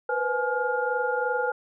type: tone cluster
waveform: sine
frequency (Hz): 485.1 / 508 / 845 / 1413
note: B4 / B4 / G#5 / F6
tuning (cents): -31 / +49 / +30 / +20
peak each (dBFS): -29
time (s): 0.09-1.52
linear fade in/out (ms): 5
effects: none